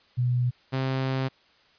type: tone pair in turn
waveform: sine / sawtooth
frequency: 123.47 / 132.35 Hz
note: B2 / C3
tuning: 0 / +20 cents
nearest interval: minor second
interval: 120 cents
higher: second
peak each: -21 dBFS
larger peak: neither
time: 0.17-0.51 / 0.72-1.29 s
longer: second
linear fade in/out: 20 ms
effects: white hiss -60 dBFS RMS until 1.78 s + resampled to 11025 Hz